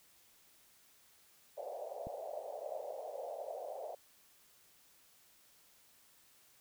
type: band-pass noise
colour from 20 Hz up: pink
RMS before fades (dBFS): -44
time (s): 1.57-3.95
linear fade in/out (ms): 5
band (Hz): 530 to 700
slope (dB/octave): 48
type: click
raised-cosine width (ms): 3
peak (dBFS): -32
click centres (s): 2.07
effects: white hiss -66 dBFS RMS until 6.6 s